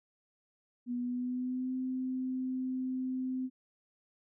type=tone with pitch glide; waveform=sine; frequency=244.1 to 257.7 Hz; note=B3 to C4; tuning=-20 to -26 cents; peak=-32 dBFS; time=0.86-3.5 s; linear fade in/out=50 ms; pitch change=+94 cents; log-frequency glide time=0.97-1.74 s; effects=none